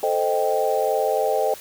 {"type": "chord", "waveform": "sine", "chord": "A half-diminished seventh", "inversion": "none", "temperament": "equal", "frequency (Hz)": [440, 523.3, 622.3, 784], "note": ["A4", "C5", "Eb5", "G5"], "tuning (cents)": [0, 0, 0, 0], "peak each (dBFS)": -24, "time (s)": [0.03, 1.54], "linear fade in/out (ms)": 2, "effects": ["white hiss -41 dBFS RMS until 1.6 s"]}